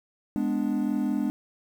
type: chord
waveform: triangle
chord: G# diminished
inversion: none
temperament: equal with one note detuned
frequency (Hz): 207.7 / 248.9 / 293.7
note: G#3 / B3 / D4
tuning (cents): 0 / +14 / 0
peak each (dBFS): -26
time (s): 0.36-1.3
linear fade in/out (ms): 0
effects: tanh soft clip ceiling -13 dBFS + 9-bit